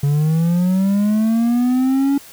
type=linear sweep; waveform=triangle; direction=up; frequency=140 to 282.1 Hz; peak=-11 dBFS; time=0.03-2.18 s; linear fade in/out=5 ms; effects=white hiss -41 dBFS RMS until 2.32 s